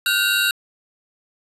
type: tone cluster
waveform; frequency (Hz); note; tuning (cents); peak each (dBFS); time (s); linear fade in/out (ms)
square; 1436 / 1536 / 2772 / 3841; F6 / G6 / F7 / B7; +48 / -36 / -14 / -49; -23; 0.06-0.51; 2
effects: resampled to 32000 Hz + 7-bit